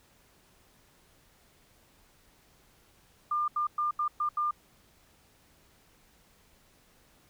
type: tone bursts at uneven times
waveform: sine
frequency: 1200 Hz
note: D6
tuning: 37 cents sharp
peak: -26 dBFS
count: 6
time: 3.31-3.48 / 3.56-3.67 / 3.78-3.91 / 3.99-4.08 / 4.2-4.29 / 4.37-4.51 s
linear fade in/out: 5 ms
effects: pink hiss -63 dBFS RMS until 7.29 s